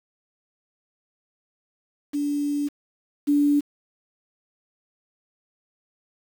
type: tone pair in turn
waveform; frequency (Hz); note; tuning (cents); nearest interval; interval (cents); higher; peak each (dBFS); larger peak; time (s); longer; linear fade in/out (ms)
sine; 289.6 / 289.6; D4 / D4; -24 / -24; unison; 0; neither; -22 / -16; second; 2.13-2.69 / 3.27-3.61; first; 20
effects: 7-bit